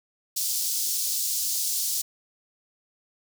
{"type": "high-pass noise", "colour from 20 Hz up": "pink", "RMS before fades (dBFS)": -27, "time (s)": [0.36, 2.02], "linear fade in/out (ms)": 10, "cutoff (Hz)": 4800, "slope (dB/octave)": 24, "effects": []}